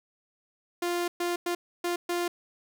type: tone bursts at uneven times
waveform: sawtooth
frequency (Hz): 349.2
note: F4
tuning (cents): 0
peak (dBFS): -23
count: 5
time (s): 0.82-1.08 / 1.2-1.36 / 1.46-1.55 / 1.84-1.96 / 2.09-2.28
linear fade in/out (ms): 5
effects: none